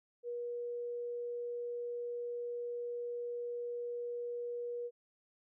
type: tone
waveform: sine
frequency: 480 Hz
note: B4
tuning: 49 cents flat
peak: -37 dBFS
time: 0.23-4.91 s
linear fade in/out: 50 ms
effects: none